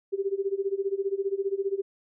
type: tone with tremolo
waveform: sine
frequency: 393.1 Hz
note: G4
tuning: 5 cents sharp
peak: -22 dBFS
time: 0.12-1.82 s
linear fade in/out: 20 ms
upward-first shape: sine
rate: 15 Hz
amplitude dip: 90%
effects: none